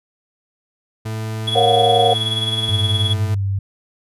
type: tone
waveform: 40% pulse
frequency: 110 Hz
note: A2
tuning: in tune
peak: -22 dBFS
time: 1.05-3.35 s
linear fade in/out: 10 ms
type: tone with tremolo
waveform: triangle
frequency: 3365 Hz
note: G#7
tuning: 22 cents sharp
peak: -15 dBFS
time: 1.47-3.14 s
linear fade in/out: 10 ms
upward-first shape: sine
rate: 19 Hz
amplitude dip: 65%
type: chord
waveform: sine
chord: Gb major seventh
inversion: first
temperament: equal with one note detuned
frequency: 466.2 / 554.4 / 709 / 740 Hz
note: Bb4 / Db5 / F5 / Gb5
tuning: 0 / 0 / +26 / 0 cents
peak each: -17 / -20 / -16 / -17 dBFS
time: 1.55-2.14 s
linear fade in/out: 10 ms
type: tone with pitch glide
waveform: sine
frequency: 99.7 to 98.04 Hz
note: G2 to G2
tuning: +30 to +1 cents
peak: -17 dBFS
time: 2.69-3.59 s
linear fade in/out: 5 ms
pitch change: -29 cents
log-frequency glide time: 3.35-3.43 s
effects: resampled to 32000 Hz